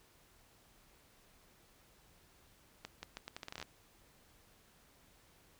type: accelerating click train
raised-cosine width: 0.2 ms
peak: -26 dBFS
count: 13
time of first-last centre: 2.85-3.627 s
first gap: 180 ms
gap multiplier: 0.78
effects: pink hiss -66 dBFS RMS until 5.59 s